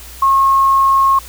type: tone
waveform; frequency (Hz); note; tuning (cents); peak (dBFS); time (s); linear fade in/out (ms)
sine; 1084; C#6; -39; -8; 0.22-1.19; 5
effects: added 60 Hz sine -35 dBFS peak until 1.28 s + white hiss -36 dBFS RMS until 1.28 s